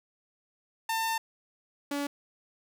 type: tone pair in turn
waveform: sawtooth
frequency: 899 / 285.3 Hz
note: A5 / C#4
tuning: +37 / +50 cents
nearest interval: octave + minor sixth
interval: 1987 cents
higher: first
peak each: -24 / -26 dBFS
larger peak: first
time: 0.89-1.18 / 1.91-2.07 s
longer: first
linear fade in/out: 5 ms
effects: none